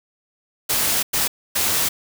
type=noise bursts at uneven times; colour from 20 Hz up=white; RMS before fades=-20 dBFS; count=3; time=0.69-1.03 / 1.13-1.28 / 1.55-1.89 s; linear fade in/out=10 ms; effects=none